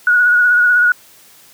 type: tone with vibrato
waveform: sine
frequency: 1457 Hz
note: F#6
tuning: 27 cents flat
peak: -8 dBFS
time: 0.07-0.92 s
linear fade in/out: 2 ms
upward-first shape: sine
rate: 16 Hz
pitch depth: 28 cents each way
effects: white hiss -45 dBFS RMS until 1.53 s + high-pass 80 Hz 12 dB/octave